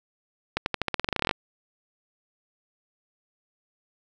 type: accelerating click train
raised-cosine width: 0.3 ms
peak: -8 dBFS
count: 17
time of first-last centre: 0.57-1.311 s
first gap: 91 ms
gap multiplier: 0.9
effects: none